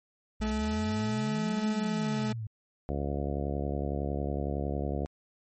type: exponential two-way sweep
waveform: sine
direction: up then down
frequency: 55 to 216.1 to 104.7 Hz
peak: -33 dBFS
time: 0.4-2.47 s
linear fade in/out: 5 ms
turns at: 1.68 s
type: tone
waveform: 40% pulse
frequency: 215.5 Hz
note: A3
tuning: 36 cents flat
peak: -28 dBFS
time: 0.41-2.33 s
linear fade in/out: 10 ms
type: harmonic tone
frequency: 70.9 Hz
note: C#2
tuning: 40 cents sharp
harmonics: 1 / 2 / 3 / 4 / 5 / 6 / 7 / 8 / 9 / 10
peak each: -33 / -36 / -38 / -39 / -40 / -41 / -41 / -42 / -43 / -43 dBFS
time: 2.89-5.06 s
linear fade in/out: 0 ms
effects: MP3 32 kbps